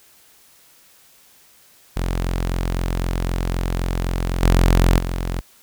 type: tone with level steps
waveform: sawtooth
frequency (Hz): 43.89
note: F1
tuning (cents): +9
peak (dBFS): -16 / -8 / -18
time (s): 1.96-5.41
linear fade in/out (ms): 10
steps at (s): 4.43 / 4.98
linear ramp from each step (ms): 2
effects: white hiss -52 dBFS RMS until 5.62 s